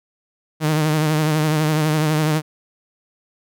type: tone with vibrato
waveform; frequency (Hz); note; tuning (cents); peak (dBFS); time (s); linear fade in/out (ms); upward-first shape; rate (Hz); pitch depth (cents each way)
sawtooth; 154.3; D#3; -14; -12; 0.6-2.42; 50; triangle; 12; 55
effects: none